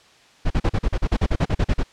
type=noise bursts; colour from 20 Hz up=brown; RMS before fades=-18 dBFS; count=15; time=0.45-1.835 s; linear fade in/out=10 ms; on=55 ms; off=40 ms; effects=white hiss -52 dBFS RMS until 1.92 s + low-pass 5000 Hz 12 dB/octave